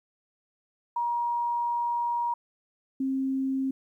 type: tone pair in turn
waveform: sine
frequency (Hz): 950 / 266.6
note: A#5 / C4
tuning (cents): +33 / +33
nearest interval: octave + minor seventh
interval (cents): 2200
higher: first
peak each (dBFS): -25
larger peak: neither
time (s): 0.96-2.34 / 3-3.71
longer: first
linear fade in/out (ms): 5
effects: 11-bit